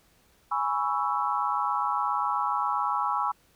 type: chord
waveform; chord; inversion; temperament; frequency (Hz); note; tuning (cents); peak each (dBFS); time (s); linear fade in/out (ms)
sine; C# minor seventh; second; equal with one note detuned; 830.6 / 987.8 / 1115.2 / 1318.5; G#5 / B5 / C#6 / E6; 0 / 0 / +10 / 0; -30; 0.51-3.32; 10
effects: pink hiss -63 dBFS RMS until 3.55 s